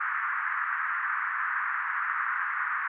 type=band-pass noise; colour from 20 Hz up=white; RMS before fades=-30 dBFS; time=0-2.88 s; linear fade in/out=10 ms; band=1100 to 1800 Hz; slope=48 dB/octave; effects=none